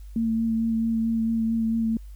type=tone with vibrato; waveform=sine; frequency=226 Hz; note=A3; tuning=47 cents sharp; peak=-21 dBFS; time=0.16-1.97 s; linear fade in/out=2 ms; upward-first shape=sine; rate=4.5 Hz; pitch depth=17 cents each way; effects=added 50 Hz sine -38 dBFS peak until 2.15 s + white hiss -62 dBFS RMS until 2.15 s